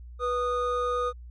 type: tone pair together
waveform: triangle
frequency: 491.3 / 1235.5 Hz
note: B4 / D#6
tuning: -9 / -13 cents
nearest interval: octave + major third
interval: 1596 cents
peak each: -26 dBFS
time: 0.19-1.13 s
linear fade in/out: 50 ms
effects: added 60 Hz sine -41 dBFS peak until 1.3 s + resampled to 22050 Hz